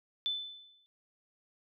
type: tone with exponential decay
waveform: sine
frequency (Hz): 3514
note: A7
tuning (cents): -3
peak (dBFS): -28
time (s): 0.26-0.86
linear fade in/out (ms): 0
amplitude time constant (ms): 130
effects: none